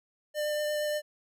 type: tone with vibrato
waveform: square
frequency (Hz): 599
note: D5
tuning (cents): +34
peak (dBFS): -29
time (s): 0.34-1.02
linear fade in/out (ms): 50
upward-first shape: sine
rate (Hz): 8.5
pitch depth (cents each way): 9
effects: none